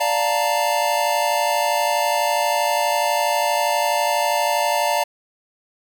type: chord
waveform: square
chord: Bb major seventh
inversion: first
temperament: equal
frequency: 587.3 / 698.5 / 880 / 932.3 Hz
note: D5 / F5 / A5 / Bb5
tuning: 0 / 0 / 0 / 0 cents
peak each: -24 dBFS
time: 0-5.04 s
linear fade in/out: 10 ms
effects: none